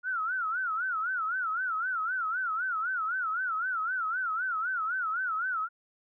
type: tone with vibrato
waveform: sine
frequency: 1396.9 Hz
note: F6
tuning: in tune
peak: -28 dBFS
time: 0.03-5.69 s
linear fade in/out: 50 ms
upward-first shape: sine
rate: 3.9 Hz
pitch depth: 170 cents each way
effects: none